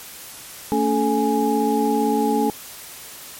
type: tone cluster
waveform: sine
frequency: 223.9 / 281.7 / 432.1 / 832 Hz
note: A3 / C#4 / A4 / G#5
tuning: +30 / +28 / -31 / +3 cents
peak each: -22 dBFS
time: 0.72-2.5 s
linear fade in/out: 0 ms
effects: white hiss -38 dBFS RMS until 3.39 s + MP3 64 kbps